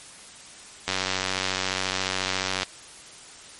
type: click train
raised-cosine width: 0.2 ms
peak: -7 dBFS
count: 166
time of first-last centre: 0.88-2.632 s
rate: 94.2 Hz
effects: white hiss -45 dBFS RMS until 3.59 s + MP3 48 kbps